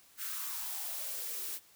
blue noise with high-pass filter sweep, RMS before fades -39 dBFS, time 0.17-1.6 s, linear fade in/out 50 ms, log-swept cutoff 1500 to 310 Hz, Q 4.4, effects white hiss -62 dBFS RMS until 1.75 s

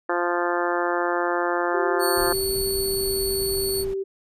harmonic tone, 174.61 Hz, F3, in tune, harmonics 2 / 3 / 4 / 5 / 6 / 7 / 8 / 9 / 10, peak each -26 / -28 / -29 / -30 / -31 / -31 / -32 / -33 / -33 dBFS, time 0.09-2.33 s, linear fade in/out 5 ms
sine tone with pitch glide, 385 to 388.4 Hz, G4 to G4, -31 to -16 cents, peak -24 dBFS, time 1.73-4.04 s, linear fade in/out 20 ms, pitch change +15 cents, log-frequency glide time 2.32-2.61 s
10% pulse tone, 4435 Hz, C#8, in tune, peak -18 dBFS, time 1.99-3.85 s, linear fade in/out 50 ms
brown noise, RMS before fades -35 dBFS, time 2.16-3.94 s, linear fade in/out 5 ms
effects resampled to 32000 Hz

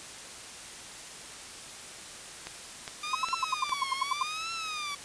click train, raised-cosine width 0.2 ms, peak -20 dBFS, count 4, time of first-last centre 2.47-3.694 s, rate 2.45 Hz
15% pulse tone with vibrato, 1200 Hz, D6, 37 cents sharp, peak -27 dBFS, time 3.03-4.95 s, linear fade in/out 5 ms, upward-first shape triangle, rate 0.84 Hz, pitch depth 210 cents each way
sine tone bursts, 1046.5 Hz, C6, in tune, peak -23 dBFS, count 12, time 3.13-4.229 s, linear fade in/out 5 ms, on 21 ms, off 77 ms
effects white hiss -44 dBFS RMS until 5.04 s + resampled to 22050 Hz

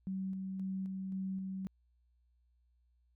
sine tone with tremolo, 190.4 Hz, F#3, 50 cents sharp, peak -35 dBFS, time 0.07-1.67 s, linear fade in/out 0 ms, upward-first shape square, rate 1.9 Hz, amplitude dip 25%, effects added 60 Hz sine -69 dBFS peak until 3.15 s

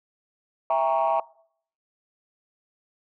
sine chord, E diminished seventh, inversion none, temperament equal with one note detuned, 659.3 / 800.9 / 932.3 / 1108.7 Hz, E5 / G5 / Bb5 / Db6, 0 / +37 / 0 / 0 cents, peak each -22 / -25 / -24 / -28 dBFS, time 0.7-1.2 s, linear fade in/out 2 ms, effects noise-tail reverb RT60 0.6 s tail -22 dB re dry + tanh soft clip ceiling -14 dBFS

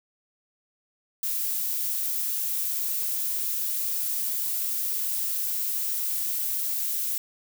violet noise, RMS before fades -28 dBFS, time 1.23-7.18 s, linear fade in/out 2 ms, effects none

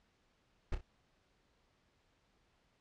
brown noise with echo, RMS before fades -32 dBFS, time 0.72-0.75 s, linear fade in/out 5 ms, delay 30 ms, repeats 2, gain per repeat -9 dB, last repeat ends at 0.81 s, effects pink hiss -74 dBFS RMS until 2.8 s + low-pass 5000 Hz 12 dB/octave

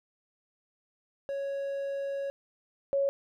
triangle / sine tone pair in turn, 554.4 / 554.4 Hz, C#5 / C#5, 0 / 0 cents, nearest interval unison, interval 0 cents, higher neither, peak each -29 / -24 dBFS, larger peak second, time 1.29-2.3 / 2.93-3.09 s, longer first, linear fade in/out 0 ms, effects none

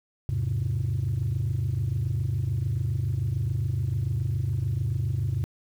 sine chord, E augmented, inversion none, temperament equal, 82.41 / 103.83 / 130.81 Hz, E2 / G#2 / B#2, 0 / 0 / 0 cents, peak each -30 / -26 / -26 dBFS, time 0.29-5.44 s, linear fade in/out 0 ms, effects tanh soft clip ceiling -20 dBFS + 9-bit

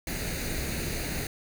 pink noise with comb filter, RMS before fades -32 dBFS, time 0.07-1.27 s, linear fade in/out 2 ms, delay 0.46 ms, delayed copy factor +0.65, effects none

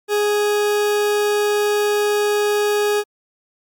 40% pulse tone, 415.3 Hz, G#4, in tune, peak -15 dBFS, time 0.08-3.04 s, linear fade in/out 50 ms, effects Opus 48 kbps

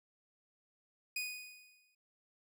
sawtooth tone with exponential decay, 2481 Hz, D#7, 6 cents flat, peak -31 dBFS, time 1.16-1.95 s, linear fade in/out 5 ms, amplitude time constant 170 ms, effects none

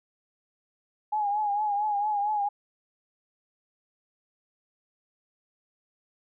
sine tone with vibrato, 830.6 Hz, G#5, in tune, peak -24 dBFS, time 1.12-2.49 s, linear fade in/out 10 ms, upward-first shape triangle, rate 4.4 Hz, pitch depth 68 cents each way, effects none

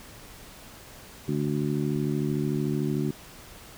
harmonic tone, 73.42 Hz, D2, in tune, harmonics 2 / 3 / 4 / 5, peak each -28 / -30 / -31 / -32 dBFS, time 1.28-3.11 s, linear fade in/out 5 ms, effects pink hiss -47 dBFS RMS until 3.77 s

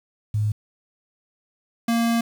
sine / square tone pair in turn, 106 / 232 Hz, G#2 / A#3, +36 / -8 cents, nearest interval octave + major second, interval 1356 cents, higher second, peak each -19 dBFS, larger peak neither, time 0.34-0.52 / 1.88-2.21 s, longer second, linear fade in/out 5 ms, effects 8-bit

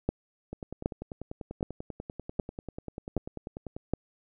two click trains, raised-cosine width 2 ms, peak -24 / -13 dBFS, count 34 / 6, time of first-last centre 0.53-3.765 / 0.09-3.936 s, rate 10.2 / 1.3 Hz, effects none

